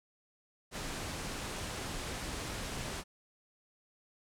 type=low-pass noise; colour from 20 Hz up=pink; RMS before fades=-40 dBFS; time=0.71-3.04 s; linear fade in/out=50 ms; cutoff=10000 Hz; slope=24 dB/octave; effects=none